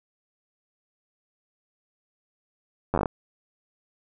slowing click train, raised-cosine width 1 ms, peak -10 dBFS, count 8, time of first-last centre 2.94-3.058 s, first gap 10 ms, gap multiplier 1.17, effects none

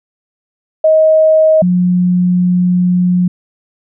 sine tone pair in turn, 630 / 179.46 Hz, D#5 / F3, +21 / +47 cents, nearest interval octave + minor seventh, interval 2174 cents, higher first, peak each -5 / -8 dBFS, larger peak first, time 0.84-1.62 / 1.62-3.28 s, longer second, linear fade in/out 5 ms, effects none

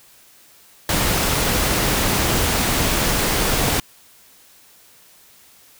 pink noise, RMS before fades -19 dBFS, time 0.89-3.8 s, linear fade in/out 2 ms, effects white hiss -50 dBFS RMS until 5.79 s

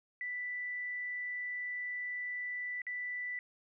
sine tone with dropouts, 1978 Hz, B6, 2 cents sharp, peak -36 dBFS, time 0.21-3.39 s, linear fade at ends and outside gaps 1 ms, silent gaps 2.818-2.867 s, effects none

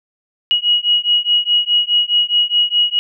sine beating tone pair, 2900 / 2904.8 Hz, F#7 / F#7, -35 / -33 cents, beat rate 4.8 Hz, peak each -15 / -15 dBFS, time 0.51-2.99 s, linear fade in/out 0 ms, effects none

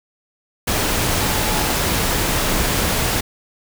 sine tone in noise, 855 Hz, A5, 50 cents flat, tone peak -29 dBFS, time 1.22-1.76 s, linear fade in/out 10 ms, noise pink, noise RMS -19 dBFS, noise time 0.67-3.21 s, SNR -13 dB, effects none

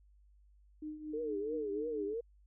sine tone with tremolo, 306.1 Hz, D#4, 28 cents flat, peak -38 dBFS, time 0.82-2.14 s, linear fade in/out 5 ms, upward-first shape triangle, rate 4.4 Hz, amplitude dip 70%
sine tone with vibrato, 435.9 Hz, A4, 16 cents flat, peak -35 dBFS, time 1.13-2.21 s, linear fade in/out 10 ms, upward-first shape triangle, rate 3 Hz, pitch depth 180 cents each way
effects added 50 Hz sine -61 dBFS peak until 2.46 s

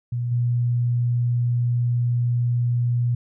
sine tone with level steps, 120.8 Hz, B2, 38 cents flat, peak -22 / -18 dBFS, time 0.12-3.15 s, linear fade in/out 5 ms, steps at 0.31 s, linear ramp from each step 10 ms, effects none

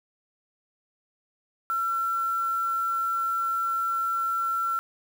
sine tone with quantisation, 1352 Hz, E6, 43 cents sharp, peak -24 dBFS, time 1.7-4.79 s, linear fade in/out 0 ms, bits 7, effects none

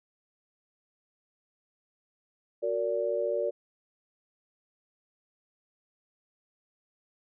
sine chord, Gb augmented, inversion none, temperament just, 370 / 462.5 / 578.1 Hz, Gb4 / Bb4 / D5, 0 / -14 / -27 cents, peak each -34 / -31 / -29 dBFS, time 2.62-3.51 s, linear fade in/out 20 ms, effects none

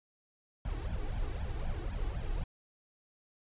brown noise with flanger, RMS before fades -35 dBFS, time 0.65-2.44 s, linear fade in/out 2 ms, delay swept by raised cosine 1.2 to 2.7 ms, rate 3.9 Hz, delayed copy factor +0.9, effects resampled to 8000 Hz

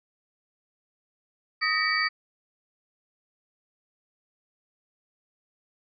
sine tone cluster, 1251 / 1837 / 1937 / 2286 / 4607 Hz, D#6 / A#6 / B6 / D7 / D8, +9 / -26 / -34 / -47 / -34 cents, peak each -29 dBFS, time 1.61-2.09 s, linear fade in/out 20 ms, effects none

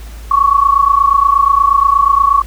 sine tone pair together, 1103 / 1131.4 Hz, C#6 / C#6, -9 / +35 cents, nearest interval unison, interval 44 cents, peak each -10 dBFS, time 0.31-2.42 s, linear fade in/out 5 ms, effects added 55 Hz sine -27 dBFS peak until 2.46 s + pink hiss -39 dBFS RMS until 2.46 s

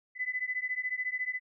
sine beating tone pair, 2000 / 2014 Hz, B6 / B6, +21 / +33 cents, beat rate 14 Hz, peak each -34 / -34 dBFS, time 0.15-1.4 s, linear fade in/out 50 ms, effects none

